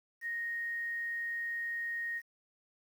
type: tone with quantisation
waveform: sine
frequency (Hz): 1864.7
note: A#6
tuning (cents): 0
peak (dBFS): -34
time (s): 0.21-2.22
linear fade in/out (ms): 50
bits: 10
effects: none